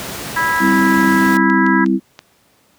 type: noise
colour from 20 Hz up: pink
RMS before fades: -26 dBFS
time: 0-1.37 s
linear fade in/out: 0 ms
type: harmonic tone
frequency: 327.8 Hz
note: E4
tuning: 10 cents flat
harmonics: 3 / 4 / 5 / 6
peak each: -18 / -24 / -17 / -24 dBFS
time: 0.36-1.85 s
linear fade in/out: 10 ms
type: chord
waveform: sine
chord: C major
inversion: second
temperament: equal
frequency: 196 / 261.6 / 329.6 Hz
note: G3 / C4 / E4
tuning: 0 / 0 / 0 cents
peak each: -16 dBFS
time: 0.59-2 s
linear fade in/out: 50 ms
type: clicks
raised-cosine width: 0.2 ms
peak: -15 dBFS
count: 4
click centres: 1.5 / 1.665 / 1.862 / 2.191 s
effects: pink hiss -55 dBFS RMS until 2.78 s + high-pass 100 Hz 12 dB/octave